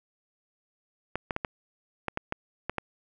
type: clicks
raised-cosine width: 0.5 ms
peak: -14 dBFS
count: 9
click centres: 1.156 / 1.308 / 1.364 / 1.448 / 2.083 / 2.174 / 2.324 / 2.696 / 2.783 s
effects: none